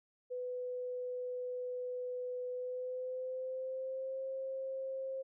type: tone with pitch glide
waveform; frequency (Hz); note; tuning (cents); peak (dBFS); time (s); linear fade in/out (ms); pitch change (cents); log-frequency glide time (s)
sine; 498.6 to 531.3; B4 to C5; +16 to +26; -37; 0.3-5.23; 20; +110; 2.5-4.22
effects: none